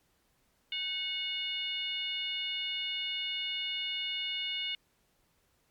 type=tone with frequency modulation; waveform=sine; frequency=2885 Hz; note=F#7; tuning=44 cents flat; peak=-32 dBFS; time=0.72-4.75 s; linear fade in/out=2 ms; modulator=685 Hz; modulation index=1; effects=pink hiss -72 dBFS RMS until 5.7 s + MP3 96 kbps